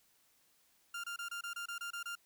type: tone bursts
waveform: 30% pulse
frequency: 1396.9 Hz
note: F6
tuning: in tune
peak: -37 dBFS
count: 10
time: 0.94-2.154 s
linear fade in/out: 5 ms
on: 98 ms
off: 26 ms
effects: white hiss -71 dBFS RMS until 2.25 s